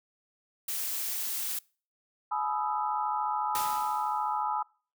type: noise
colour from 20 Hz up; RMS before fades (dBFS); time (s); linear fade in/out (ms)
blue; -33; 0.68-1.59; 5
type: chord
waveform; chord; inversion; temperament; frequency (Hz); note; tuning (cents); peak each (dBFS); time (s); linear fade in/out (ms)
sine; E major seventh; first; equal with one note detuned; 848.1 / 987.8 / 1244.5 / 1318.5; G#5 / B5 / D#6 / E6; +36 / 0 / 0 / 0; -31 / -33 / -35 / -37; 2.31-4.63; 10
type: noise with exponential decay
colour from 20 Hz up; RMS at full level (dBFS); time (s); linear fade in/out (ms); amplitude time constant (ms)
white; -33; 3.55-4.43; 1; 190
effects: noise-tail reverb RT60 0.4 s tail -25 dB re dry